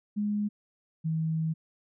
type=tone pair in turn; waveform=sine; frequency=207.7 / 160.11 Hz; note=G#3 / D#3; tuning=0 / +50 cents; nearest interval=perfect fourth; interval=450 cents; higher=first; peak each=-26 dBFS; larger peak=neither; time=0.16-0.49 / 1.04-1.54 s; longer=second; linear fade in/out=20 ms; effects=none